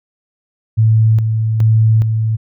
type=tone with tremolo; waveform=sine; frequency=110.7 Hz; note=A2; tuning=11 cents sharp; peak=-7 dBFS; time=0.77-2.37 s; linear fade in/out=20 ms; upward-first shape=square; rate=1.2 Hz; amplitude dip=45%; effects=none